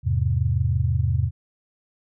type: chord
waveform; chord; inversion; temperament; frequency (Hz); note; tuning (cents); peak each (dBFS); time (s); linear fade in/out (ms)
sine; E augmented; none; just; 82.41 / 103.01 / 128.76; E2 / G#2 / B#2; 0 / -14 / -27; -23; 0.03-1.31; 50
effects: none